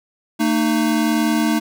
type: tone pair together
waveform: square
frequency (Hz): 225.5 / 306.6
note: A3 / D#4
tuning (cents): +43 / -25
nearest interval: perfect fourth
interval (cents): 532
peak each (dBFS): -19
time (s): 0.39-1.6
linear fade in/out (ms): 20
effects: none